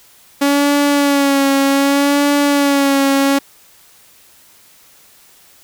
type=tone with vibrato; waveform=sawtooth; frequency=280.9 Hz; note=C#4; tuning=23 cents sharp; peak=-7 dBFS; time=0.41-3.39 s; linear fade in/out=10 ms; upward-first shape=sine; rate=0.65 Hz; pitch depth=38 cents each way; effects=white hiss -47 dBFS RMS until 5.63 s